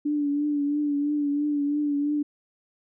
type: tone with vibrato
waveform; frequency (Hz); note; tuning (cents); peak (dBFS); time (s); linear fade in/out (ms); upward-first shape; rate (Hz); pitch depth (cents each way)
sine; 291.1; D4; -15; -22; 0.05-2.23; 10; triangle; 3; 43
effects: none